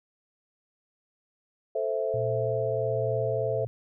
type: chord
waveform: sine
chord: A minor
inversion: none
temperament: equal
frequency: 440 / 523.3 / 659.3 Hz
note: A4 / C5 / E5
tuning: 0 / 0 / 0 cents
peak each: -30 dBFS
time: 1.75-3.65 s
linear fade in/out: 5 ms
type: tone with tremolo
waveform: sine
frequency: 117.6 Hz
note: A#2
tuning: 16 cents sharp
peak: -30 dBFS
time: 2.14-3.67 s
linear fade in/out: 0 ms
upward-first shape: sine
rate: 1.3 Hz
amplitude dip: 30%
effects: none